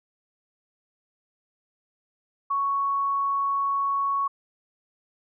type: tone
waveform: sine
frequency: 1111 Hz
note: C#6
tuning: 4 cents sharp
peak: -22 dBFS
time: 2.5-4.28 s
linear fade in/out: 10 ms
effects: none